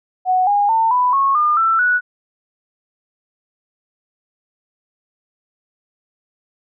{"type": "tone with pitch steps", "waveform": "sine", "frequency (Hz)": [740, 816.4, 900.6, 993.5, 1096, 1209.1, 1333.9, 1471.5], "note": ["F#5", "G#5", "A5", "B5", "C#6", "D#6", "E6", "F#6"], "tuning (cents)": [0, -30, 40, 10, -20, -50, 20, -10], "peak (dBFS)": -12, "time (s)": [0.25, 2.01], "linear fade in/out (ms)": 50, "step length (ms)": 220, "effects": []}